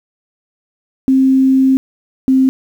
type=tone pair in turn; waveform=sine; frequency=264.7 / 263 Hz; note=C4 / C4; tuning=+20 / +9 cents; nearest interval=unison; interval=11 cents; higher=first; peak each=-7 dBFS; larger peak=neither; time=1.08-1.77 / 2.28-2.49 s; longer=first; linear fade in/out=0 ms; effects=7-bit